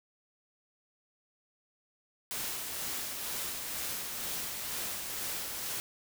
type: noise with tremolo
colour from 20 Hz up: white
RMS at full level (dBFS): -36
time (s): 2.31-5.8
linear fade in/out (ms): 0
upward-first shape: sine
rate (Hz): 2.1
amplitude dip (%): 30
effects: none